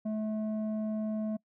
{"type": "tone with low-pass filter", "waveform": "square", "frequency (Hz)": 215.9, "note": "A3", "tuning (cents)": -33, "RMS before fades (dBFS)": -33, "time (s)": [0.05, 1.37], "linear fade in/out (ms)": 10, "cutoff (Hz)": 500, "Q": 3.5, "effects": ["noise-tail reverb RT60 0.1 s tail -24 dB re dry"]}